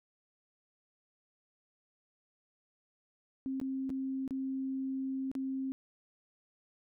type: tone with dropouts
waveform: sine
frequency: 266 Hz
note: C4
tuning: 29 cents sharp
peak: -33 dBFS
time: 3.46-5.72 s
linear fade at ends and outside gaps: 0 ms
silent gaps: 3.6-3.614 / 3.894-3.902 / 4.278-4.308 / 5.315-5.352 s
effects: none